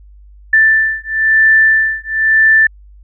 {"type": "beating tone pair", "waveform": "sine", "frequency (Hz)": [1767, 1768], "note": ["A6", "A6"], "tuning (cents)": [7, 8], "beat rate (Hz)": 1, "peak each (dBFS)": -11, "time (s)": [0.53, 2.67], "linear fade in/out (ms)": 5, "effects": ["added 50 Hz sine -37 dBFS peak until 3.03 s"]}